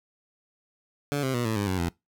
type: tone with pitch steps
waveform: 15% pulse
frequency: 143.9 / 131.96 / 121 / 110.96 / 101.75 / 93.31 / 85.56 Hz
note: D3 / C3 / B2 / A2 / G#2 / F#2 / F2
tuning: -35 / +15 / -35 / +15 / -35 / +15 / -35 cents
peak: -19 dBFS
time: 1.12-1.89 s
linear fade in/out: 0 ms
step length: 110 ms
effects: noise-tail reverb RT60 0.2 s tail -23 dB re dry